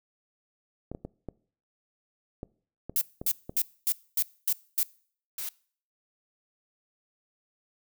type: clicks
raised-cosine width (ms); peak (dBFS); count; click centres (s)
2; -23; 8; 0.916 / 0.949 / 1.05 / 1.287 / 2.431 / 2.896 / 3.215 / 3.495
type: noise bursts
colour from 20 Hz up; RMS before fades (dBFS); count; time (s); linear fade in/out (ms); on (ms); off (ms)
violet; -25; 7; 2.96-4.831; 2; 53; 250
type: noise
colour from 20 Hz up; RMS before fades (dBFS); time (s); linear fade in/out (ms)
blue; -35; 5.38-5.49; 2
effects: noise-tail reverb RT60 0.5 s tail -23 dB re dry